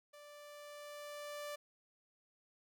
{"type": "tone with level ramp", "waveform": "sawtooth", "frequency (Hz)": 587, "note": "D5", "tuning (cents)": -1, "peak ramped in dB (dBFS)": [-51, -38], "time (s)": [0.13, 1.56], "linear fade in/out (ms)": 10, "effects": []}